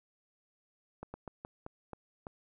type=slowing click train; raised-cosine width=1 ms; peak=-28 dBFS; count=7; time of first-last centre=1.03-2.268 s; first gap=110 ms; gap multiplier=1.25; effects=none